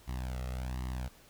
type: tone with flanger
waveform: sawtooth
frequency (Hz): 63.1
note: B1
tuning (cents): +38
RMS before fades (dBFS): -37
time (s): 0.07-1.09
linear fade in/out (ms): 20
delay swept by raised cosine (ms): 1 to 1.55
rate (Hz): 1.3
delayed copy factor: +0.85
effects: pink hiss -59 dBFS RMS until 1.29 s

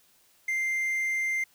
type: tone with quantisation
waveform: triangle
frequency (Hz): 2093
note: C7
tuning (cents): 0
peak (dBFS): -24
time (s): 0.48-1.44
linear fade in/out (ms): 5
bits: 9
effects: white hiss -63 dBFS RMS until 1.54 s

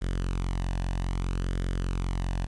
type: tone with flanger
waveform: sawtooth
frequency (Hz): 45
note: F#1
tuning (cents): -47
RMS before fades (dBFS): -29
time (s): 0.01-2.47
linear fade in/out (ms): 20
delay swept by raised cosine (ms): 0.58 to 1.15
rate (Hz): 0.62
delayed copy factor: +0.55
effects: resampled to 22050 Hz + 10-bit

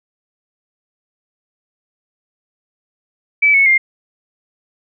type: tone with pitch steps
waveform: sine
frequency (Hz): 2303 / 2205 / 2112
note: D7 / C#7 / C7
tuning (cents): -34 / -10 / +16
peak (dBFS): -8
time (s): 3.42-3.78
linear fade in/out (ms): 10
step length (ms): 120
effects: none

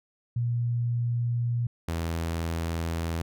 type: tone pair in turn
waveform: sine / sawtooth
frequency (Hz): 119.2 / 82.9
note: A#2 / E2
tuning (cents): +39 / +10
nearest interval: tritone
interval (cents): 629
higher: first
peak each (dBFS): -24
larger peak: neither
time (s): 0.36-1.67 / 1.88-3.22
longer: second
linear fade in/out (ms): 5
effects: none

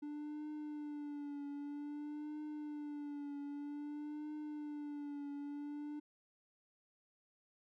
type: tone with vibrato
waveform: triangle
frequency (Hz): 293.7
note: D4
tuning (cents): 0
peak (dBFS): -40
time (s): 0.02-6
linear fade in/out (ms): 10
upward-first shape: triangle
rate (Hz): 0.52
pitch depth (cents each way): 53
effects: none

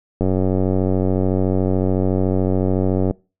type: click train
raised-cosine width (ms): 2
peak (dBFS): -6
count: 273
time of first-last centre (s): 0.21-3.11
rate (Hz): 93.8
effects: noise-tail reverb RT60 0.3 s tail -24 dB re dry

